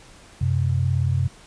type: tone pair together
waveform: sine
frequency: 92.5 / 130.14 Hz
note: F#2 / C3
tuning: 0 / -9 cents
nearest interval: tritone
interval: 591 cents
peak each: -21 dBFS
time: 0.41-1.28 s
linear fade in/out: 5 ms
effects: pink hiss -48 dBFS RMS until 1.46 s + resampled to 22050 Hz